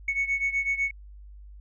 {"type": "beating tone pair", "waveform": "sine", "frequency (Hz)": [2213, 2221], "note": ["C#7", "C#7"], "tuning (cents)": [-3, 3], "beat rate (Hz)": 8, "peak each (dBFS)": [-25, -28], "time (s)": [0.08, 0.91], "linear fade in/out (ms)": 5, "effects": ["tanh soft clip ceiling -19 dBFS", "added 50 Hz sine -43 dBFS peak until 1.6 s"]}